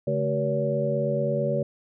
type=tone cluster; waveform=sine; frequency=141.7 / 217.5 / 380.9 / 477.9 / 567 Hz; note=C#3 / A3 / G4 / A#4 / C#5; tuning=+38 / -20 / -50 / +43 / +39 cents; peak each=-28 / -31 / -32 / -30 / -26 dBFS; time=0.07-1.63 s; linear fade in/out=5 ms; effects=none